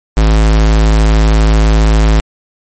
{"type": "tone", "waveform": "square", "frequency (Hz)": 53.7, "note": "A1", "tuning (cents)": -41, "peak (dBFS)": -6, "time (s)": [0.17, 2.2], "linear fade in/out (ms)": 0, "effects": ["MP3 32 kbps"]}